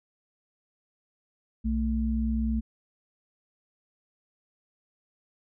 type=tone pair together; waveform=sine; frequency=62.35 / 222.6 Hz; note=B1 / A3; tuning=+17 / +20 cents; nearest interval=octave + minor seventh; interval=2203 cents; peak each=-27 dBFS; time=1.64-2.61 s; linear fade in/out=20 ms; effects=none